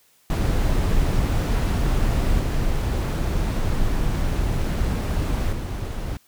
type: noise with level steps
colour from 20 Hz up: brown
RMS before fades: -20 / -22 / -27 dBFS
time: 0.3-6.17 s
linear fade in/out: 2 ms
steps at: 2.39 / 5.52 s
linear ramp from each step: 10 ms
effects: white hiss -59 dBFS RMS until 6.27 s